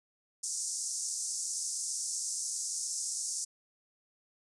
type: band-pass noise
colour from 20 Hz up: pink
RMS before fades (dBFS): -36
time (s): 0.43-3.45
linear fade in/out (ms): 10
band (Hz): 5500 to 9600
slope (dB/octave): 48
effects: resampled to 24000 Hz